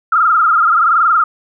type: tone with frequency modulation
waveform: sine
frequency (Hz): 1318.5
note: E6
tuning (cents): 0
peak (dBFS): -8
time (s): 0.12-1.24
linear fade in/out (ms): 5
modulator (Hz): 21.2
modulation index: 4
effects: none